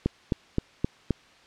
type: click train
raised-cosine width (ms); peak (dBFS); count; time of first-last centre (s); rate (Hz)
3; -10; 5; 0.06-1.107; 3.82
effects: white hiss -55 dBFS RMS until 1.46 s + low-pass 4000 Hz 12 dB/octave